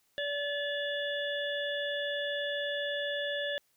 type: harmonic tone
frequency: 576 Hz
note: D5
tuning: 34 cents flat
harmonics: 1 / 3 / 5 / 6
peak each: -34 / -36 / -43 / -38 dBFS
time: 0.18-3.58 s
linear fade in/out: 0 ms
effects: white hiss -72 dBFS RMS until 3.76 s